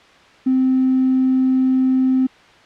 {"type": "tone with tanh clipping", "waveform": "triangle", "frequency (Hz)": 260, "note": "C4", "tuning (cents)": -11, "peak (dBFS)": -12, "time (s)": [0.46, 2.27], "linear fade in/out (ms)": 10, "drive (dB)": 1, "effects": ["white hiss -47 dBFS RMS until 2.65 s", "low-pass 3000 Hz 12 dB/octave"]}